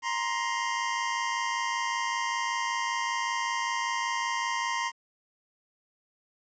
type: tone pair together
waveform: 25% pulse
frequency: 941.3 / 1046.5 Hz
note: A#5 / C6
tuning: +17 / 0 cents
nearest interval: major second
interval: 183 cents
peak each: -27 dBFS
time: 0.02-4.92 s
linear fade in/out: 50 ms
effects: resampled to 16000 Hz + 10-bit